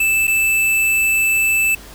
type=tone with dropouts; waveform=square; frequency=2637 Hz; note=E7; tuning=in tune; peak=-14 dBFS; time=0-1.75 s; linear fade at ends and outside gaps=5 ms; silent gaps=0.271-0.277 s; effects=added 50 Hz sine -40 dBFS peak until 1.94 s + pink hiss -39 dBFS RMS until 1.94 s